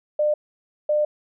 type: tone bursts at uneven times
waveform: sine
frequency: 600 Hz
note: D5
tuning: 37 cents sharp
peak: -17 dBFS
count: 2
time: 0.19-0.34 / 0.89-1.05 s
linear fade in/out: 5 ms
effects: none